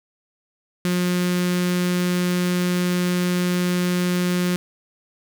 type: tone with notch filter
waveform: sawtooth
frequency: 178.7 Hz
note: F3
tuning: 40 cents sharp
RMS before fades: -21 dBFS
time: 0.85-4.56 s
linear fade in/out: 0 ms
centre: 760 Hz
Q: 0.92
effects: 9-bit